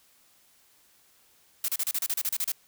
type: noise bursts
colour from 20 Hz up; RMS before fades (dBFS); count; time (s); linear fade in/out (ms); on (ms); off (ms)
blue; -28; 12; 1.64-2.519; 2; 43; 33
effects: white hiss -62 dBFS RMS until 2.67 s